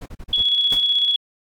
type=noise bursts; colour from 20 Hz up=brown; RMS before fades=-33 dBFS; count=5; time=0.01-0.422 s; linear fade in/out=10 ms; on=52 ms; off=38 ms
type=tone with tremolo; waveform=sine; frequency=3366 Hz; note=G#7; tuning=23 cents sharp; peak=-14 dBFS; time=0.33-1.16 s; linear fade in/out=2 ms; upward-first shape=square; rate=16 Hz; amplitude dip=35%
type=noise with exponential decay; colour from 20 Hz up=pink; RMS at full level=-27 dBFS; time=0.72-0.86 s; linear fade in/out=5 ms; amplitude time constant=29 ms
effects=AAC 64 kbps